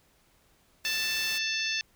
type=noise; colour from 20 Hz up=white; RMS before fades=-39 dBFS; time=0.84-1.39 s; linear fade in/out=20 ms
type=harmonic tone; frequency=884 Hz; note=A5; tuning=8 cents sharp; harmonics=2 / 3 / 4 / 5 / 6 / 7; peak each=-35 / -32 / -35 / -36 / -36 / -39 dBFS; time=0.85-1.81 s; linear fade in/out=0 ms
effects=pink hiss -65 dBFS RMS until 1.95 s

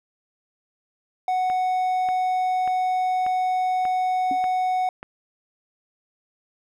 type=tone; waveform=triangle; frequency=740 Hz; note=F#5; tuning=in tune; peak=-18 dBFS; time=1.28-4.89 s; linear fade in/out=2 ms
type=click train; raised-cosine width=0.5 ms; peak=-21 dBFS; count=7; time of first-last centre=1.5-5.029 s; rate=1.7 Hz
type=tone with exponential decay; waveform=sine; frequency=277.2 Hz; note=C#4; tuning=in tune; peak=-25 dBFS; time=4.31-4.4 s; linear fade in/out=2 ms; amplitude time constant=19 ms
effects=none

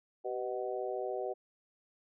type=harmonic tone with a mistuned harmonic; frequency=124.3 Hz; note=B2; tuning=12 cents sharp; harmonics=3 / 4 / 5 / 6; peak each=-38 / -39 / -40 / -41 dBFS; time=0.24-1.34 s; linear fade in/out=20 ms; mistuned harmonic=3; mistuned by=+49 cents; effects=none

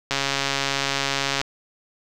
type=click train; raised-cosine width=0.2 ms; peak=-5 dBFS; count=181; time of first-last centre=0.11-1.414 s; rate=138 Hz; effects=none

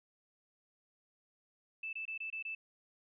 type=tone bursts; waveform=sine; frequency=2637 Hz; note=E7; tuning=in tune; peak=-38 dBFS; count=6; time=1.83-2.55 s; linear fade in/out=5 ms; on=100 ms; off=24 ms; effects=none

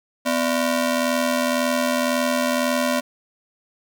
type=ring-modulated tone; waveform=sawtooth; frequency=419.9 Hz; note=G#4; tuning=19 cents sharp; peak=-12 dBFS; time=0.25-3.01 s; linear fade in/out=20 ms; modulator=169 Hz; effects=none

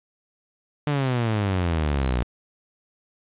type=exponential sweep; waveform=sawtooth; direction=down; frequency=150 to 58.27 Hz; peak=-17 dBFS; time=0.87-2.23 s; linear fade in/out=0 ms; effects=resampled to 8000 Hz + 9-bit

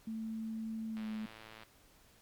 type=tone with pitch glide; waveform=sine; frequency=222 to 216.6 Hz; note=A3 to A3; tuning=+16 to -27 cents; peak=-37 dBFS; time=0.07-1.26 s; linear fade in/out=5 ms; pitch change=-43 cents; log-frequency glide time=0.9-1.04 s
type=click train; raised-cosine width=0.3 ms; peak=-35 dBFS; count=74; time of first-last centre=0.97-1.634 s; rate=110 Hz
effects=pink hiss -64 dBFS RMS until 2.21 s + MP3 96 kbps

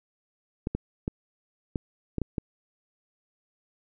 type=clicks; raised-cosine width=3 ms; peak=-15 dBFS; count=7; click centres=0.671 / 0.75 / 1.079 / 1.758 / 2.183 / 2.217 / 2.382 s; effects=none

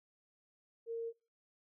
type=tone; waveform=sine; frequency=460 Hz; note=A#4; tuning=23 cents flat; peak=-37 dBFS; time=0.86-1.13 s; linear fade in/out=50 ms; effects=noise-tail reverb RT60 0.4 s tail -25 dB re dry

